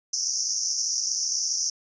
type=band-pass noise; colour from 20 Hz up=white; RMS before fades=-27 dBFS; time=0.13-1.7 s; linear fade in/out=5 ms; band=5300 to 6300 Hz; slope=96 dB/octave; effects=resampled to 16000 Hz